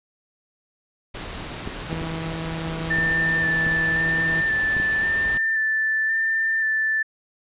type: noise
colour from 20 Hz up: pink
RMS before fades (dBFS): -33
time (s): 1.14-5.38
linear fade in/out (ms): 10
type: clicks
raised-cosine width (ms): 3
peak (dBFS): -17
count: 7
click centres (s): 1.675 / 1.929 / 2.017 / 2.986 / 3.667 / 4.767 / 4.8
type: tone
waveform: sawtooth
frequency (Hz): 162.7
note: E3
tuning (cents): -22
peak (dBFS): -24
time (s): 1.89-4.41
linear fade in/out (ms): 10
type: tone with vibrato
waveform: sine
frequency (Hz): 1774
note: A6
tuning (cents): +14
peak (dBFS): -19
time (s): 2.9-7.03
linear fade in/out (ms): 10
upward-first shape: square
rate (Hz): 0.94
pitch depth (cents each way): 14
effects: resampled to 8000 Hz